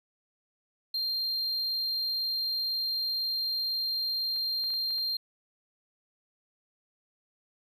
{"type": "tone", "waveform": "triangle", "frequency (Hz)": 4186, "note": "C8", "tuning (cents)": 0, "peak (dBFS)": -27, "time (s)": [0.94, 5.17], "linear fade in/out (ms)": 5}
{"type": "clicks", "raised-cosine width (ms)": 0.3, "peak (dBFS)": -36, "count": 6, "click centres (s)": [4.363, 4.64, 4.704, 4.738, 4.906, 4.983]}
{"effects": []}